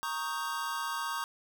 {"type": "chord", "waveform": "square", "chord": "Eb dominant seventh", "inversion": "second", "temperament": "equal", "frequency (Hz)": [932.3, 1108.7, 1244.5, 1568], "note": ["Bb5", "Db6", "Eb6", "G6"], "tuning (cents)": [0, 0, 0, 0], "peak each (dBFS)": [-39, -38, -40, -40], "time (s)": [0.03, 1.24], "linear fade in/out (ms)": 0, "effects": []}